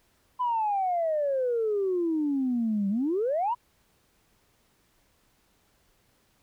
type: exponential two-way sweep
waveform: sine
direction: down then up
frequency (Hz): 1014 to 193.2 to 1014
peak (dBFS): -23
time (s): 0.39-3.55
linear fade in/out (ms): 20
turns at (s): 2.89
effects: tanh soft clip ceiling -19 dBFS + pink hiss -67 dBFS RMS until 6.42 s